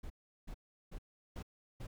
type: noise bursts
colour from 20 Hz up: brown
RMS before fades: -44 dBFS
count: 5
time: 0.03-1.87 s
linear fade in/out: 10 ms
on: 72 ms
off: 370 ms
effects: none